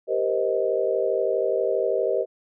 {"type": "chord", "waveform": "sine", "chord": "C minor seventh", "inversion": "second", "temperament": "just", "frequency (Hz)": [392.4, 470.9, 523.3, 627.9], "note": ["G4", "Bb4", "C5", "Eb5"], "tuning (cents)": [2, 18, 0, 16], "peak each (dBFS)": -26, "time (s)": [0.07, 2.26], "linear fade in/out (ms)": 50, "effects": []}